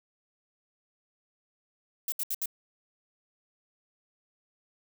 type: noise bursts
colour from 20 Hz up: violet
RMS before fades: -31 dBFS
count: 4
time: 2.08-2.458 s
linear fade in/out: 2 ms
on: 42 ms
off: 70 ms
effects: none